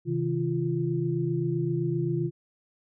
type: tone cluster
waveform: sine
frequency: 132.6 / 160.3 / 345.9 Hz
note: C3 / E3 / F4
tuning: +23 / -48 / -17 cents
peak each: -29 dBFS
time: 0.05-2.31 s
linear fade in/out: 50 ms
effects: none